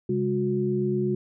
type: tone cluster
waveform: sine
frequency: 134.6 / 203 / 363.2 Hz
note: C3 / G#3 / F#4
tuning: +49 / -39 / -32 cents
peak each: -29 / -27 / -25 dBFS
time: 0.09-1.15 s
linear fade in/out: 5 ms
effects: none